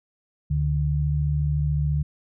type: tone pair together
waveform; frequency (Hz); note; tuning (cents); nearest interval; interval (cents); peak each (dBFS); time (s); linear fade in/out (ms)
sine; 73.42 / 147.43; D2 / D3; 0 / +7; octave; 1207; -24 / -22; 0.5-2.03; 10
effects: none